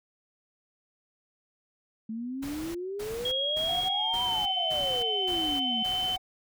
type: exponential two-way sweep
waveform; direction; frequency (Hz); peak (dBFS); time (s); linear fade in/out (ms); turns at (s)
sine; up then down; 216.9 to 987.8 to 216.9; -32; 2.09-5.83; 5; 4.24
type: noise bursts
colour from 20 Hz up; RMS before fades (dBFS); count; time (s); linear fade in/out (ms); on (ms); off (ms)
pink; -42; 7; 2.42-6.17; 10; 330; 240
type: tone with pitch glide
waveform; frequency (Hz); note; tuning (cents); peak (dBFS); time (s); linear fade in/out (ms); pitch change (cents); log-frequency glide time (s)
sine; 3283 to 3063; G#7 to G7; -21 to -41; -27; 3.25-6.16; 5; -120; 3.96-4.32
type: tone with vibrato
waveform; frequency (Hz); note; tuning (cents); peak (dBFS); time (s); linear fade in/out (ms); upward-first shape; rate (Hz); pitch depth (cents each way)
triangle; 740; F#5; 0; -33; 3.68-6.18; 10; sine; 17; 21
effects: none